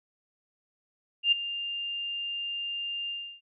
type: tone with ADSR envelope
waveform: sine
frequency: 2800 Hz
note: F7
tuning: 4 cents sharp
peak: -17 dBFS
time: 1.23-3.41 s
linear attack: 90 ms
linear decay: 11 ms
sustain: -14 dB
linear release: 320 ms
effects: none